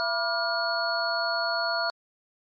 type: tone cluster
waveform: sine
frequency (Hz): 673 / 972 / 1176 / 1418 / 4381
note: E5 / B5 / D6 / F6 / C#8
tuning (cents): +36 / -28 / +2 / +26 / -21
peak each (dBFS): -29 / -34 / -36 / -29 / -30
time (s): 0-1.9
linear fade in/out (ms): 0
effects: MP3 32 kbps